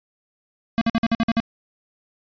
square tone bursts, 228.8 Hz, A#3, 32 cents flat, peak -17 dBFS, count 8, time 0.78-1.401 s, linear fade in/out 0 ms, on 33 ms, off 51 ms, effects resampled to 11025 Hz

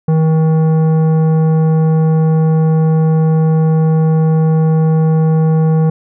triangle tone with tanh clipping, 159 Hz, D#3, 38 cents sharp, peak -10 dBFS, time 0.08-5.9 s, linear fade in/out 5 ms, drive 16 dB, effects none

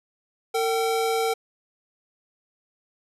square tone pair together, 453.5 / 769.3 Hz, A#4 / G5, -48 / -33 cents, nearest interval major sixth, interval 915 cents, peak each -24 / -27 dBFS, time 0.54-1.34 s, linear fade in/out 10 ms, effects resampled to 32000 Hz

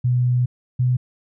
sine tone pair in turn, 124 / 125.44 Hz, B2 / B2, +7 / +27 cents, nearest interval unison, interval 20 cents, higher second, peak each -15 dBFS, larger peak neither, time 0.04-0.46 / 0.79-0.97 s, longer first, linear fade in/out 10 ms, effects none

